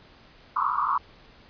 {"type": "band-pass noise", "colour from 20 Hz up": "pink", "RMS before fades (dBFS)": -25, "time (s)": [0.56, 0.98], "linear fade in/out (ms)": 5, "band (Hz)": [960, 1300], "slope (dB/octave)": 96, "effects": ["pink hiss -53 dBFS RMS until 1.49 s", "resampled to 11025 Hz"]}